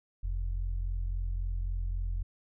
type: tone pair together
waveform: sine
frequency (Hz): 43.62 / 87.31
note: F1 / F2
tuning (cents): -1 / 0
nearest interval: octave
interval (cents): 1201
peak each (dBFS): -30 / -39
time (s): 0.23-2.23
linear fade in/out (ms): 10
effects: none